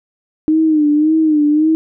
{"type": "tone with vibrato", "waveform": "sine", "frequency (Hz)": 306.8, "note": "D#4", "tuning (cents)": -24, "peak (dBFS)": -9, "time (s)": [0.48, 1.75], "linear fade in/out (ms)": 0, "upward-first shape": "sine", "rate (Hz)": 1.8, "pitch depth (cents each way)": 70, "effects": []}